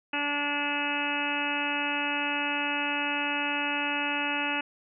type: harmonic tone with a mistuned harmonic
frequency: 289.4 Hz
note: D4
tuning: 25 cents flat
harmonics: 1 / 2 / 3 / 4 / 5 / 6 / 7 / 8 / 9 / 10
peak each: -35 / -40 / -34 / -41 / -35 / -38 / -39 / -41 / -31 / -37 dBFS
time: 0.13-4.61 s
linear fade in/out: 5 ms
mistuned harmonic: 7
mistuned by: +18 cents
effects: none

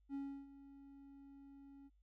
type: tone with ADSR envelope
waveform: triangle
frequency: 277.2 Hz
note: C#4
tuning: in tune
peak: -38 dBFS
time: 0.09-1.9 s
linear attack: 53 ms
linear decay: 320 ms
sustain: -16 dB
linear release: 36 ms
effects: added 50 Hz sine -69 dBFS peak until 2.02 s

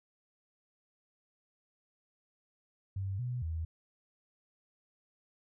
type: tone with pitch steps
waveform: sine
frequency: 96.8 / 123.8 / 81 Hz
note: G2 / B2 / E2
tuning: -21 / +5 / -30 cents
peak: -33 dBFS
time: 2.96-3.65 s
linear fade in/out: 5 ms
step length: 230 ms
effects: none

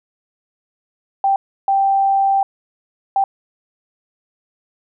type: tone bursts at uneven times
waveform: sine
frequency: 784 Hz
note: G5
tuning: in tune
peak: -12 dBFS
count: 3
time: 1.24-1.36 / 1.68-2.43 / 3.16-3.24 s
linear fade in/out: 2 ms
effects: none

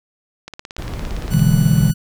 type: click train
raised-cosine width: 0.2 ms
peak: -15 dBFS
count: 17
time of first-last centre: 0.48-1.394 s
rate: 17.5 Hz
type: noise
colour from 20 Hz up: brown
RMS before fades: -25 dBFS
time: 0.78-1.91 s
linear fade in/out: 5 ms
type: tone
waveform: 5% pulse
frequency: 1480 Hz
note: F#6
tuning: in tune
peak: -19 dBFS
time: 1.3-1.94 s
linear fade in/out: 20 ms
type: chord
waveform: sine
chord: E dominant seventh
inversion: second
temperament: just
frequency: 123.61 / 148.33 / 164.81 / 206 Hz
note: B2 / D3 / E3 / G#3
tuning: +2 / +18 / 0 / -14 cents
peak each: -16 / -16 / -15 / -20 dBFS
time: 1.3-1.94 s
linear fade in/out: 50 ms
effects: none

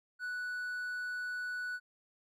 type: tone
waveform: triangle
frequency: 1480 Hz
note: F#6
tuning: in tune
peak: -34 dBFS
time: 0.19-1.8 s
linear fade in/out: 50 ms
effects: none

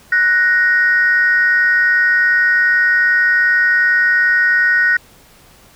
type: tone pair together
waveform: sine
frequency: 1480 / 1871.3 Hz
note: F#6 / A#6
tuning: 0 / +6 cents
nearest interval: major third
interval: 406 cents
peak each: -12 dBFS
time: 0.12-4.97 s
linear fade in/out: 5 ms
effects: tanh soft clip ceiling -3 dBFS + pink hiss -46 dBFS RMS until 5.75 s

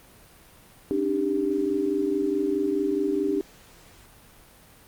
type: tone cluster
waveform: sine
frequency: 277.5 / 302.2 / 394.4 Hz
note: C#4 / D4 / G4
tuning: +2 / +50 / +11 cents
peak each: -30 / -26 / -25 dBFS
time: 0.91-3.41 s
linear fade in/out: 0 ms
effects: pink hiss -52 dBFS RMS until 4.87 s + Opus 32 kbps

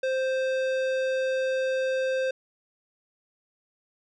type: tone with tanh clipping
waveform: sine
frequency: 523.3 Hz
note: C5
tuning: in tune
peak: -26 dBFS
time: 0.03-2.31 s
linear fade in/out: 5 ms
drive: 16 dB
effects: none

